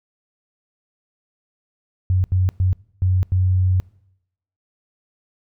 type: tone bursts at uneven times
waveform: sine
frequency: 92.5 Hz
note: F#2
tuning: in tune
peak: -14 dBFS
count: 5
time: 2.1-2.24 / 2.32-2.49 / 2.6-2.73 / 3.02-3.23 / 3.32-3.8 s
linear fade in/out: 0 ms
effects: noise-tail reverb RT60 0.8 s tail -23 dB re dry